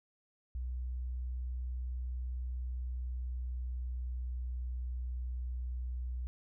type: tone with pitch glide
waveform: sine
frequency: 62.2 to 61.81 Hz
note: B1 to B1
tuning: +13 to +2 cents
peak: -35 dBFS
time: 0.55-6.27 s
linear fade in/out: 0 ms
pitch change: -11 cents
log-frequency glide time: 2.57-4.42 s
effects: none